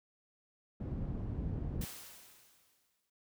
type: low-pass noise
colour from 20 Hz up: white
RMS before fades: -38 dBFS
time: 0.8-1.85 s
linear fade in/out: 5 ms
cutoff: 150 Hz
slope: 12 dB/octave
type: noise with exponential decay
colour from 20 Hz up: white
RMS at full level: -44 dBFS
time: 1.81-3.1 s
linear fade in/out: 5 ms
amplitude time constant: 280 ms
effects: none